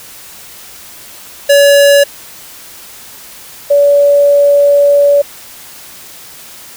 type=tone pair in turn; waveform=square / sine; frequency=567 / 571.9 Hz; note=C#5 / D5; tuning=+39 / -46 cents; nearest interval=unison; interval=15 cents; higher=second; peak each=-4 dBFS; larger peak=neither; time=1.49-2.04 / 3.7-5.22 s; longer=second; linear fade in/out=10 ms; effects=white hiss -33 dBFS RMS until 6.76 s